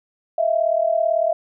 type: tone pair together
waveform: sine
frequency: 639 / 677 Hz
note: D#5 / E5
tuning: +46 / +46 cents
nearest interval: minor second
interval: 100 cents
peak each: -19 dBFS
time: 0.38-1.33 s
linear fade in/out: 5 ms
effects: none